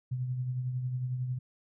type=tone with tremolo; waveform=sine; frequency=126.5 Hz; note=B2; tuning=42 cents sharp; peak=-28 dBFS; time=0.11-1.39 s; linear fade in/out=10 ms; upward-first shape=triangle; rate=11 Hz; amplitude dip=50%; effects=none